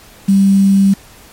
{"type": "tone with quantisation", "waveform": "sine", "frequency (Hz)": 196, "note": "G3", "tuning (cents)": 0, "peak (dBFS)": -6, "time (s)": [0.28, 0.94], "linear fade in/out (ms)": 10, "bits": 5, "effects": ["pink hiss -41 dBFS RMS until 1.32 s", "MP3 64 kbps"]}